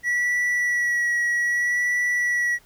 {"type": "tone with vibrato", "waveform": "triangle", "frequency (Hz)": 1937, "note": "B6", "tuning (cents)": -34, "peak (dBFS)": -18, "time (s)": [0.03, 2.59], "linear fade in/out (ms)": 50, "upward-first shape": "sine", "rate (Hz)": 0.63, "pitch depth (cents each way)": 18, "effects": ["pink hiss -56 dBFS RMS until 2.65 s"]}